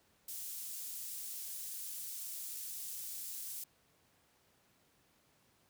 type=high-pass noise; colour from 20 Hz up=pink; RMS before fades=-44 dBFS; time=0.28-3.64 s; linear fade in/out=5 ms; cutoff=8700 Hz; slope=12 dB/octave; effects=pink hiss -71 dBFS RMS until 5.69 s + high-pass 80 Hz 12 dB/octave